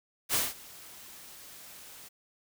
white noise with ADSR envelope, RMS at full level -26 dBFS, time 0.29-2.09 s, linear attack 54 ms, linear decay 190 ms, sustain -23 dB, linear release 15 ms, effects none

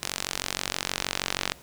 sawtooth tone with band-pass filter sweep, 46.34 Hz, F#1, 3 cents sharp, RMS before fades -32 dBFS, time 0.02-1.54 s, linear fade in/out 10 ms, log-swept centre 6700 to 3900 Hz, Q 0.74, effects pink hiss -51 dBFS RMS until 1.62 s

